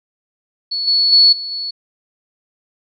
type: tone with level steps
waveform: sine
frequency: 4408 Hz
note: C#8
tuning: 11 cents flat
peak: -18 / -11 / -6 / -23 / -21 dBFS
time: 0.71-1.71 s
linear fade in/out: 10 ms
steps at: 0.87 / 1.12 / 1.32 / 1.51 s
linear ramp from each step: 10 ms
effects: none